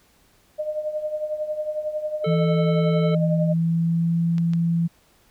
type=tone with tremolo; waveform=sine; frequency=610 Hz; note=D#5; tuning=34 cents flat; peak=-21 dBFS; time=0.58-3.54 s; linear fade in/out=20 ms; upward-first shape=triangle; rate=11 Hz; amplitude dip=75%
type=harmonic tone; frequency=440 Hz; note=A4; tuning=in tune; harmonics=1 / 3 / 5 / 7 / 9; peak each=-25 / -35 / -39 / -42 / -44 dBFS; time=2.24-3.15 s; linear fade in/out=5 ms
type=tone with pitch glide; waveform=sine; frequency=164.5 to 168.15 Hz; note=E3 to E3; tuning=-3 to +35 cents; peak=-18 dBFS; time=2.26-4.88 s; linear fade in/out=20 ms; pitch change=+38 cents; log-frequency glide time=3.32-4.2 s
type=clicks; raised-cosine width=0.2 ms; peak=-22 dBFS; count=2; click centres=4.382 / 4.535 s
effects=pink hiss -59 dBFS RMS until 5.3 s